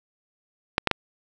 clicks, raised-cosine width 0.3 ms, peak -3 dBFS, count 3, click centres 0.781 / 0.873 / 0.913 s, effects none

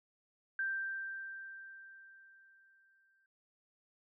sine tone with exponential decay, 1571 Hz, G6, 3 cents sharp, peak -32 dBFS, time 0.59-3.26 s, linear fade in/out 2 ms, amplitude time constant 580 ms, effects none

